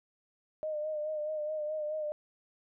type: tone with vibrato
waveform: sine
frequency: 611 Hz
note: D#5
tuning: 32 cents flat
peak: -32 dBFS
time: 0.63-2.12 s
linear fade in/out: 0 ms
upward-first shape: sine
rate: 4.7 Hz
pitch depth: 38 cents each way
effects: none